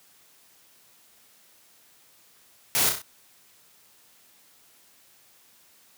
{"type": "noise with echo", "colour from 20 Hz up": "white", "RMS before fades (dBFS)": -23, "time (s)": [2.75, 2.89], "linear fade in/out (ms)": 0, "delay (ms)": 32, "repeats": 4, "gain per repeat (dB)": -5, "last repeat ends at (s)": 3.018, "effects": ["white hiss -58 dBFS RMS until 5.97 s", "high-pass 80 Hz 12 dB/octave"]}